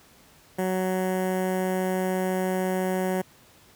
15% pulse tone with notch filter, 186 Hz, F#3, 9 cents sharp, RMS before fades -26 dBFS, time 0.58-3.22 s, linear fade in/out 10 ms, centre 4100 Hz, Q 0.55, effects pink hiss -55 dBFS RMS until 3.75 s + high-pass 60 Hz 12 dB/octave

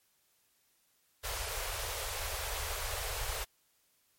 pink band-stop noise, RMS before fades -37 dBFS, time 1.23-3.45 s, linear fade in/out 20 ms, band 100 to 430 Hz, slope 48 dB/octave, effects white hiss -72 dBFS RMS until 4.18 s + MP3 64 kbps

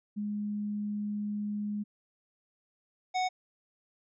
sine / square tone pair in turn, 207.7 / 740.2 Hz, G#3 / F#5, 0 / 0 cents, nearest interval octave + minor seventh, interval 2200 cents, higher second, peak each -31 / -28 dBFS, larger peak second, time 0.16-1.84 / 3.14-3.29 s, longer first, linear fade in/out 20 ms, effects resampled to 16000 Hz

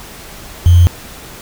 sine tone with sample-and-hold, 87.31 Hz, F2, in tune, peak -3 dBFS, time 0.66-0.87 s, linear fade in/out 0 ms, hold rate 3150 Hz, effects pink hiss -33 dBFS RMS until 1.41 s

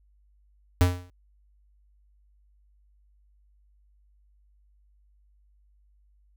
square tone with exponential decay, 89.3 Hz, F2, 39 cents sharp, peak -14 dBFS, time 0.81-1.1 s, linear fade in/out 0 ms, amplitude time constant 63 ms, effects added 50 Hz sine -59 dBFS peak until 6.36 s

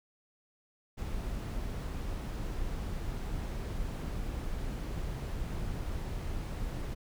brown noise, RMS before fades -36 dBFS, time 0.97-6.95 s, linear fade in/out 20 ms, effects none

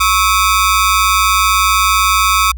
sawtooth ring-modulated tone, 1200 Hz, D6, 37 cents sharp, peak -3 dBFS, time 0-2.52 s, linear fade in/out 10 ms, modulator 97.9 Hz, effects added 60 Hz sine -23 dBFS peak until 2.57 s

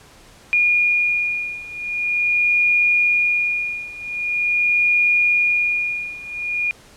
sine beating tone pair, 2432 / 2432.44 Hz, D#7 / D#7, -40 / -40 cents, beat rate 0.44 Hz, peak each -20 / -18 dBFS, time 0.53-6.71 s, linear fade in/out 0 ms, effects pink hiss -47 dBFS RMS until 6.96 s + low-pass 10000 Hz 12 dB/octave

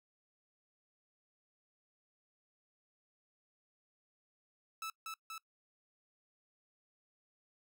sawtooth tone with echo, 1310 Hz, E6, 11 cents flat, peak -36 dBFS, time 4.82-4.9 s, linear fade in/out 2 ms, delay 240 ms, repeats 2, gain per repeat -2 dB, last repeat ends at 5.38 s, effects noise-tail reverb RT60 0.1 s tail -22 dB re dry

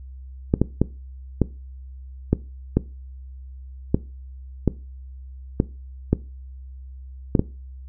clicks, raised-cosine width 3 ms, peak -3 dBFS, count 12, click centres 0.539 / 0.616 / 0.816 / 1.417 / 2.33 / 2.77 / 3.945 / 4.677 / 5.601 / 6.13 / 7.352 / 7.394 s, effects noise-tail reverb RT60 0.3 s tail -19 dB re dry + added 65 Hz sine -36 dBFS peak until 7.88 s

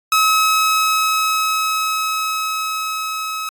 sawtooth tone with level ramp, 1283 Hz, E6, 47 cents flat, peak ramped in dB -8 to -19 dBFS, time 0.12-3.49 s, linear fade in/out 2 ms, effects AAC 64 kbps

